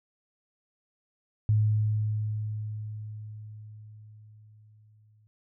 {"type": "tone with exponential decay", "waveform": "sine", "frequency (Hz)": 107, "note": "A2", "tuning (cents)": -48, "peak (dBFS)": -19, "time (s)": [1.49, 5.27], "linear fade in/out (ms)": 0, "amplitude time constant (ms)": 820, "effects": []}